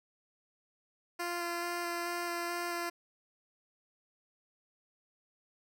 10% pulse tone with vibrato, 345.9 Hz, F4, 17 cents flat, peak -26 dBFS, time 1.19-2.9 s, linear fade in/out 10 ms, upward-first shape square, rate 2.3 Hz, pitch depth 9 cents each way, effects none

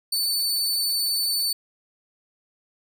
sawtooth tone, 4506 Hz, C#8, 28 cents sharp, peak -19 dBFS, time 0.12-1.53 s, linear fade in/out 5 ms, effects none

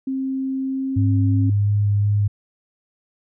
sine tone with pitch glide, 265.7 to 268.6 Hz, C4 to C4, +27 to +46 cents, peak -21 dBFS, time 0.07-1.5 s, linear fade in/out 5 ms, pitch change +19 cents, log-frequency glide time 0.63-1.32 s
sine tone with vibrato, 102.7 Hz, G#2, 19 cents flat, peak -15 dBFS, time 0.96-2.28 s, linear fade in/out 10 ms, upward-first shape square, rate 2.8 Hz, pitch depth 8 cents each way
effects none

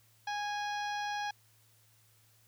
harmonic tone with a mistuned harmonic, 826 Hz, G#5, 10 cents flat, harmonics 1 / 2 / 3 / 4 / 5 / 6 / 7, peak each -35 / -40 / -47 / -47 / -50 / -50 / -52 dBFS, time 0.27-1.31 s, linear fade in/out 5 ms, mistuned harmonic 6, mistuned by +40 cents, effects added 110 Hz sine -67 dBFS peak until 2.47 s + white hiss -67 dBFS RMS until 2.47 s

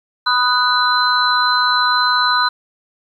sine tone cluster, 992 / 1246 / 1487 / 4049 Hz, B5 / D#6 / F#6 / B7, +7 / +2 / +8 / +42 cents, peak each -18 dBFS, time 0.26-2.49 s, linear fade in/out 10 ms, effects 8-bit

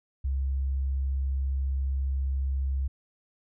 sine tone, 67.3 Hz, C2, 49 cents sharp, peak -25 dBFS, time 0.24-2.88 s, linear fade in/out 10 ms, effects none

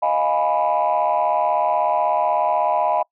sine chord, F half-diminished seventh, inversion third, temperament equal, 622.3 / 698.5 / 830.6 / 987.8 Hz, Eb5 / F5 / Ab5 / Cb6, 0 / 0 / 0 / 0 cents, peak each -21 dBFS, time 0.02-3.03 s, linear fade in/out 10 ms, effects noise-tail reverb RT60 0.1 s tail -25 dB re dry + tanh soft clip ceiling -10 dBFS

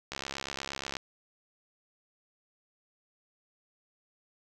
click train, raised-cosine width 0.2 ms, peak -18 dBFS, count 59, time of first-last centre 0.12-0.968 s, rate 68.4 Hz, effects none

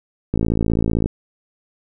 click train, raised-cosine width 3 ms, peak -6 dBFS, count 41, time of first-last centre 0.34-1.059 s, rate 55.6 Hz, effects none

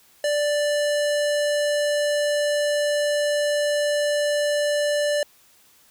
square tone with low-pass filter, 587.3 Hz, D5, in tune, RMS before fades -22 dBFS, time 0.24-5.23 s, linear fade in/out 2 ms, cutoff 9500 Hz, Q 1.1, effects white hiss -56 dBFS RMS until 5.9 s

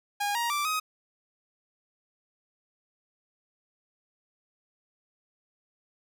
sawtooth tone with pitch steps, 817 / 942 / 1172 / 1259 Hz, G#5 / A#5 / D6 / D#6, -29 / +18 / -4 / +20 cents, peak -23 dBFS, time 0.2-0.8 s, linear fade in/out 10 ms, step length 150 ms, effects none

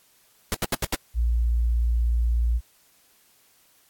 pink noise bursts, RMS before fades -24 dBFS, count 5, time 0.52-0.948 s, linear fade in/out 0 ms, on 24 ms, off 77 ms
sine tone, 58.27 Hz, A#1, in tune, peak -19 dBFS, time 1.14-2.61 s, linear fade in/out 50 ms
effects white hiss -60 dBFS RMS until 3.89 s + AAC 64 kbps

